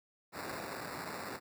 blue noise with sample-and-hold, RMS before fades -42 dBFS, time 0.32-1.4 s, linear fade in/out 50 ms, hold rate 3150 Hz, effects high-pass 100 Hz 12 dB/octave

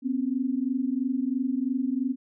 sine tone pair together, 248.6 / 271.6 Hz, B3 / C#4, +12 / -35 cents, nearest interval major second, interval 153 cents, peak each -27 dBFS, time 0.02-2.16 s, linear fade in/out 50 ms, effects none

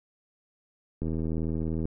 click train, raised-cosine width 3 ms, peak -19 dBFS, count 68, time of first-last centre 1.02-1.854 s, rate 80.3 Hz, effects none

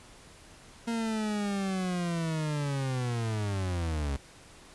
40% pulse linear sweep, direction down, 233.1 to 67 Hz, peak -28 dBFS, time 0.87-4.17 s, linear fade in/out 10 ms, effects pink hiss -53 dBFS RMS until 4.74 s + resampled to 24000 Hz

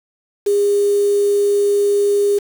sine tone with quantisation, 406.3 Hz, G#4, 38 cents flat, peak -12 dBFS, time 0.46-2.39 s, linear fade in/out 10 ms, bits 5, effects none

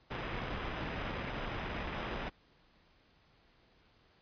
pink noise with sample-and-hold, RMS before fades -39 dBFS, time 0.1-2.3 s, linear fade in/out 20 ms, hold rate 4410 Hz, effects pink hiss -67 dBFS RMS until 4.21 s + resampled to 11025 Hz

